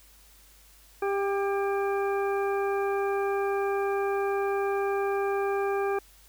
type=harmonic tone with a mistuned harmonic; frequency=396.8 Hz; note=G4; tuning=21 cents sharp; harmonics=1 / 2 / 3 / 4 / 6; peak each=-26 / -32 / -36 / -38 / -42 dBFS; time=1.02-5.99 s; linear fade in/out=5 ms; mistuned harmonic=4; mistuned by=+20 cents; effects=added 50 Hz sine -57 dBFS peak until 6.28 s + white hiss -57 dBFS RMS until 6.28 s